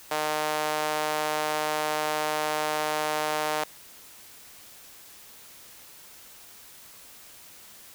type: tone with high-pass filter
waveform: sawtooth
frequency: 152.8 Hz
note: D#3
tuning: 31 cents flat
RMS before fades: -28 dBFS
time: 0.11-3.64 s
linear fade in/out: 5 ms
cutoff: 670 Hz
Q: 1.5
effects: white hiss -49 dBFS RMS until 7.94 s